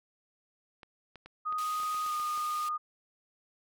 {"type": "clicks", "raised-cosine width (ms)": 0.3, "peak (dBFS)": -32, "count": 10, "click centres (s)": [0.832, 1.157, 1.26, 1.525, 1.801, 1.833, 1.946, 2.063, 2.199, 2.376]}
{"type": "tone with pitch glide", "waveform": "sine", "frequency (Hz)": [1244.5, 1225.2], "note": ["D#6", "D#6"], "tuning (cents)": [0, -27], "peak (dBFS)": -30, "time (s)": [1.45, 2.78], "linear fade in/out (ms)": 20, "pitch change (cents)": -27, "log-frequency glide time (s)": [2.06, 2.12]}
{"type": "band-pass noise", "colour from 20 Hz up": "pink", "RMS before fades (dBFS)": -46, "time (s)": [1.58, 2.69], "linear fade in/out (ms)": 5, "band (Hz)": [2300, 15000], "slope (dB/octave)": 24}
{"effects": []}